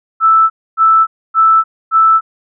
sine tone bursts, 1318.5 Hz, E6, in tune, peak -5 dBFS, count 4, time 0.2-2.21 s, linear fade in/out 50 ms, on 300 ms, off 270 ms, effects none

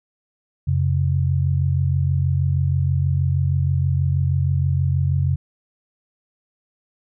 sine tone pair together, 89.6 / 135.89 Hz, F2 / C#3, +45 / -34 cents, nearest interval perfect fifth, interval 721 cents, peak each -19 dBFS, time 0.67-5.36 s, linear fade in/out 10 ms, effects none

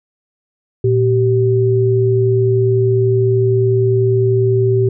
sine tone pair together, 116.3 / 386 Hz, A#2 / G4, -4 / -27 cents, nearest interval octave + major sixth, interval 2077 cents, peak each -13 dBFS, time 0.84-4.89 s, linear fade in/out 5 ms, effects none

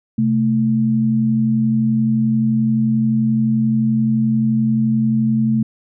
sine tone pair together, 129.9 / 221.4 Hz, C3 / A3, -12 / +11 cents, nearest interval major sixth, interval 923 cents, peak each -20 / -14 dBFS, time 0.18-5.63 s, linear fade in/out 5 ms, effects none

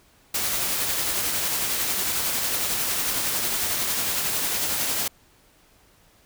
white noise with tremolo, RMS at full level -24 dBFS, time 0.34-5.08 s, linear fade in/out 5 ms, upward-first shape triangle, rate 11 Hz, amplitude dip 30%, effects pink hiss -58 dBFS RMS until 6.25 s

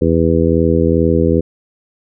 harmonic tone, 82.4 Hz, E2, in tune, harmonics 1 / 2 / 3 / 4 / 5 / 6, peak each -17 / -17 / -17 / -17 / -17 / -17 dBFS, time 0.01-1.41 s, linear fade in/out 10 ms, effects none

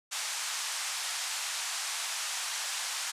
white band-pass noise, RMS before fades -35 dBFS, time 0.11-3.12 s, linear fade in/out 20 ms, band 770 to 8700 Hz, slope 24 dB/octave, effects resampled to 32000 Hz

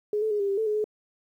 sine tone with pitch steps, 419 / 436.3 / 416.1 / 399.5 / 394.6 / 441.7 / 422.8 / 426 Hz, G#4 / A4 / G#4 / G4 / G4 / A4 / G#4 / G#4, +15 / -15 / +3 / +33 / +11 / +7 / +31 / +44 cents, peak -23 dBFS, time 0.13-0.842 s, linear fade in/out 2 ms, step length 89 ms, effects 10-bit

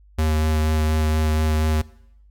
square tone with vibrato, 77.8 Hz, D#2, in tune, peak -18 dBFS, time 0.18-1.82 s, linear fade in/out 10 ms, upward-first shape sine, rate 4.2 Hz, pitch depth 12 cents each way, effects noise-tail reverb RT60 0.8 s tail -21 dB re dry + added 50 Hz sine -48 dBFS peak until 2.3 s

